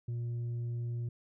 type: tone with tanh clipping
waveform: sine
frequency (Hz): 118.8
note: A#2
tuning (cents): +33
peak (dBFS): -34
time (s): 0.08-1.09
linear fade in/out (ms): 5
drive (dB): 3
effects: none